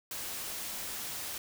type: noise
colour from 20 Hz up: white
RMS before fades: -39 dBFS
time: 0.11-1.38 s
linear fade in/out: 2 ms
effects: none